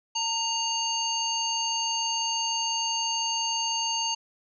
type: harmonic tone with a mistuned harmonic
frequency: 913 Hz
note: A#5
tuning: 36 cents flat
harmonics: 1 / 3 / 5 / 7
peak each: -31 / -31 / -31 / -31 dBFS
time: 0.15-4.15 s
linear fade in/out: 10 ms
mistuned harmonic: 3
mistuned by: +49 cents
effects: none